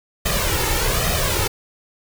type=noise with flanger; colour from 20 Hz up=pink; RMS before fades=-20 dBFS; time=0.25-1.48 s; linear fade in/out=10 ms; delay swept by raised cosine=1.6 to 2.29 ms; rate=1.2 Hz; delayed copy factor=+0.7; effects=none